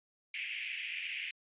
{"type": "band-pass noise", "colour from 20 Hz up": "white", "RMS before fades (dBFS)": -40, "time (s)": [0.34, 1.31], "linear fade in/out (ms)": 2, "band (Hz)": [2100, 2800], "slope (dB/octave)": 48, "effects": ["resampled to 8000 Hz"]}